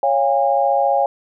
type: chord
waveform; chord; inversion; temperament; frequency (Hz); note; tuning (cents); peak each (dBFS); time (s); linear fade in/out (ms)
sine; Db major; none; equal with one note detuned; 554.4 / 698.5 / 813; Db5 / F5 / Ab5; 0 / 0 / -37; -18 / -19 / -17; 0.03-1.06; 2
effects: none